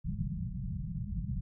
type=low-pass noise; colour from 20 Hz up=white; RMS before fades=-36 dBFS; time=0.04-1.41 s; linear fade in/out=10 ms; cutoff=200 Hz; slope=96 dB/octave; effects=none